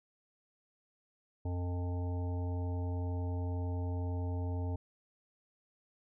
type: harmonic tone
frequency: 88.9 Hz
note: F2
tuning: 31 cents sharp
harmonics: 1 / 3 / 5 / 7 / 9 / 10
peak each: -33 / -43 / -47 / -50 / -52 / -53 dBFS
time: 1.45-4.76 s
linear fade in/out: 5 ms
effects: none